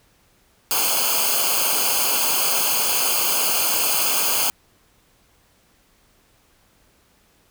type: noise with comb filter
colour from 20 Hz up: white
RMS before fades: -20 dBFS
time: 0.71-4.5 s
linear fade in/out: 0 ms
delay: 0.53 ms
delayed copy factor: -1
effects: pink hiss -59 dBFS RMS until 7.5 s